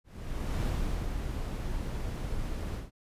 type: noise with ADSR envelope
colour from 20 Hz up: brown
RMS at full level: -29 dBFS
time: 0.04-2.91 s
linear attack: 580 ms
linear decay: 450 ms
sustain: -5 dB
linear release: 160 ms
effects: resampled to 32000 Hz